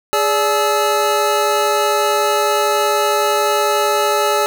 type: tone cluster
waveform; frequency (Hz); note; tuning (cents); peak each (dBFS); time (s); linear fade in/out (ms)
square; 413.7 / 580 / 855 / 1312; G#4 / D5 / A5 / E6; -7 / -22 / -50 / -9; -20; 0.13-4.46; 0
effects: none